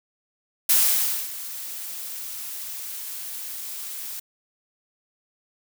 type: noise with ADSR envelope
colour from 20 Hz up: blue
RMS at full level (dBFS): -17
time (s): 0.69-4.2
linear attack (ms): 7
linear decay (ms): 580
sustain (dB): -17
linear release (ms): 7
effects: none